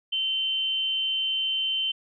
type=tone pair together; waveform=sine; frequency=2769 / 3084 Hz; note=F7 / G7; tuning=-15 / -29 cents; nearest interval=major second; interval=186 cents; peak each=-35 / -24 dBFS; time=0.12-1.92 s; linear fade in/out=10 ms; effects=none